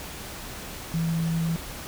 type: tone in noise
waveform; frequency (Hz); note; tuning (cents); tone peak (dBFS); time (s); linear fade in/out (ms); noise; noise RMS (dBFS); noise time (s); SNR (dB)
sine; 164.81; E3; 0; -23; 0.94-1.56; 0; pink; -38; 0-1.87; +12
effects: none